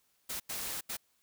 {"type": "noise bursts at uneven times", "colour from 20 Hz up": "white", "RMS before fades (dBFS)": -38, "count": 3, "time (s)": [[0.29, 0.4], [0.49, 0.81], [0.89, 0.97]], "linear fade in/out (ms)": 10, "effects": ["white hiss -73 dBFS RMS until 1.22 s"]}